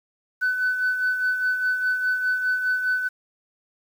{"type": "tone with tremolo", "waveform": "sine", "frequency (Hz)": 1504, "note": "F#6", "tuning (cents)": 28, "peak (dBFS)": -17, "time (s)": [0.41, 3.09], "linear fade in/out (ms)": 20, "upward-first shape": "sine", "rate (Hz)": 4.9, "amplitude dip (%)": 55, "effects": ["tanh soft clip ceiling -16 dBFS", "8-bit"]}